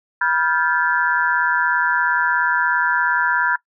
sine tone cluster, 975 / 1397 / 1569 / 1726 Hz, B5 / F6 / G6 / A6, -23 / 0 / +1 / -34 cents, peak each -21 dBFS, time 0.21-3.56 s, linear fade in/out 5 ms, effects noise-tail reverb RT60 0.1 s tail -21 dB re dry

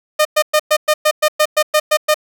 sawtooth tone bursts, 610 Hz, D#5, 34 cents flat, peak -6 dBFS, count 12, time 0.19-2.144 s, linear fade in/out 10 ms, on 62 ms, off 110 ms, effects none

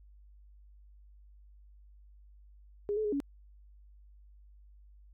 sine tone with pitch steps, 410.4 / 432.2 / 417.1 / 281.6 Hz, G#4 / A4 / G#4 / C#4, -21 / -31 / +7 / +27 cents, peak -29 dBFS, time 2.89-3.202 s, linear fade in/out 0 ms, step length 78 ms, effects added 50 Hz sine -54 dBFS peak until 5.13 s

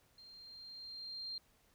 sine tone with level ramp, 4186 Hz, C8, in tune, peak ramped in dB -55 to -40 dBFS, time 0.18-1.38 s, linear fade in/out 2 ms, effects pink hiss -71 dBFS RMS until 1.74 s

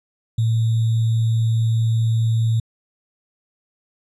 sine tone with sample-and-hold, 113.1 Hz, A2, 48 cents sharp, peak -15 dBFS, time 0.38-2.6 s, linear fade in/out 5 ms, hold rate 3675 Hz, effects resampled to 24000 Hz

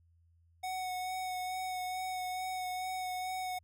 square tone with vibrato, 740 Hz, F#5, in tune, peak -36 dBFS, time 0.63-3.59 s, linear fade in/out 10 ms, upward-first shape sine, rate 2.3 Hz, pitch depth 16 cents each way, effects added 84 Hz sine -64 dBFS peak until 3.63 s

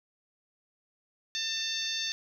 harmonic tone, 896 Hz, A5, 31 cents sharp, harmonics 2 / 3 / 4 / 5 / 6 / 7, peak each -40 / -40 / -34 / -36 / -40 / -40 dBFS, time 1.35-2.12 s, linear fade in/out 0 ms, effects 10-bit

